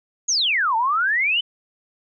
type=exponential two-way sweep; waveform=sine; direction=down then up; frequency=6890 to 869 to 3078 Hz; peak=-17 dBFS; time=0.28-1.41 s; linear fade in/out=10 ms; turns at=0.76 s; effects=none